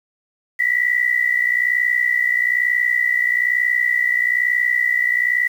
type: tone pair together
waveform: sine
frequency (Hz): 1929.9 / 1991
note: B6 / B6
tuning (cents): -40 / +14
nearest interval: minor second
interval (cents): 54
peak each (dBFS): -18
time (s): 0.59-5.48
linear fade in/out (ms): 10
effects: 7-bit